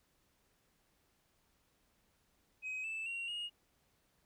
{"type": "tone with pitch steps", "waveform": "sine", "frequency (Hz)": [2529, 2636, 2748, 2865], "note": ["D#7", "E7", "F7", "F7"], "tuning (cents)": [28, -1, -29, 44], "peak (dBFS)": -36, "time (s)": [2.62, 3.5], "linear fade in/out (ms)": 50, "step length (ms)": 220, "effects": ["tanh soft clip ceiling -37 dBFS", "pink hiss -75 dBFS RMS until 4.25 s"]}